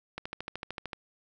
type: click train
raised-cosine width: 0.3 ms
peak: -20 dBFS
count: 11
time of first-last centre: 0.18-0.932 s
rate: 13.3 Hz
effects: none